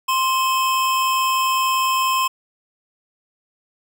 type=tone pair together; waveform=square; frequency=1047 / 2578 Hz; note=C6 / E7; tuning=+1 / -39 cents; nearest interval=octave + major third; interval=1560 cents; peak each=-18 / -26 dBFS; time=0.08-2.28 s; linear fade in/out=10 ms; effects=none